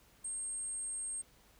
sine tone, 8510 Hz, C9, 28 cents sharp, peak -37 dBFS, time 0.24-1.22 s, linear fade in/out 10 ms, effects added 50 Hz sine -68 dBFS peak until 1.59 s + pink hiss -65 dBFS RMS until 1.59 s

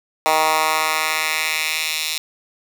10% pulse tone with high-pass filter sweep, 157.1 Hz, D#3, 17 cents sharp, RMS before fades -20 dBFS, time 0.26-2.18 s, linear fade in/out 0 ms, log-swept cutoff 800 to 3500 Hz, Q 1.5, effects none

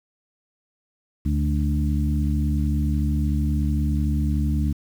harmonic tone with a mistuned harmonic, 73.42 Hz, D2, in tune, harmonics 1 / 2 / 3 / 4, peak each -21 / -26 / -27 / -30 dBFS, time 1.25-4.73 s, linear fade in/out 10 ms, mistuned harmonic 3, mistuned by -23 cents, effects 8-bit

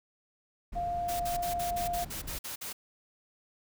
brown noise, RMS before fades -42 dBFS, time 0.72-2.39 s, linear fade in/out 10 ms
sine tone, 700 Hz, F5, 4 cents sharp, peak -30 dBFS, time 0.75-2.05 s, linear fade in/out 20 ms
white noise bursts, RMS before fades -39 dBFS, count 10, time 1.08-2.73 s, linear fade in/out 10 ms, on 120 ms, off 50 ms
effects none

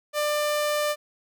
sawtooth tone, 595 Hz, D5, 22 cents sharp, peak -19 dBFS, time 0.13-0.96 s, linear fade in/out 50 ms, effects none

